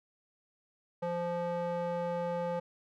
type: tone with band-pass filter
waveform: square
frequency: 173.4 Hz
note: F3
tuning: 12 cents flat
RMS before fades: -34 dBFS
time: 1.02-2.6 s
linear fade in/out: 10 ms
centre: 640 Hz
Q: 2.3
effects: none